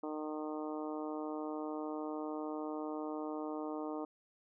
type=harmonic tone; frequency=153.3 Hz; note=D#3; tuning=25 cents flat; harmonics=2 / 3 / 4 / 5 / 6 / 7 / 8; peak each=-40 / -44 / -46 / -48 / -50 / -51 / -52 dBFS; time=0.03-4.05 s; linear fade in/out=5 ms; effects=none